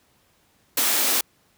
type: high-pass noise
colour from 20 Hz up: white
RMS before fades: -21 dBFS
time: 0.77-1.21 s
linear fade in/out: 5 ms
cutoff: 210 Hz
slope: 96 dB/octave
effects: pink hiss -62 dBFS RMS until 1.57 s + high-pass 60 Hz 12 dB/octave